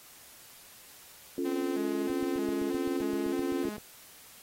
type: chord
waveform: sine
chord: Db augmented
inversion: none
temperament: equal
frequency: 277.2 / 349.2 / 440 Hz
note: Db4 / F4 / A4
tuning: 0 / 0 / 0 cents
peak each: -32 / -32 / -38 dBFS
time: 1.38-3.69 s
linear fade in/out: 2 ms
type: tone with vibrato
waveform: sawtooth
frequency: 233.1 Hz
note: A#3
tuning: in tune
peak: -34 dBFS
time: 1.45-3.77 s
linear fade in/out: 5 ms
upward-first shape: square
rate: 1.6 Hz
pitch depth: 180 cents each way
type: click train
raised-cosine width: 2 ms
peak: -31 dBFS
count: 14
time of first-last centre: 2.1-3.782 s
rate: 7.73 Hz
effects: white hiss -53 dBFS RMS until 4.42 s + AAC 48 kbps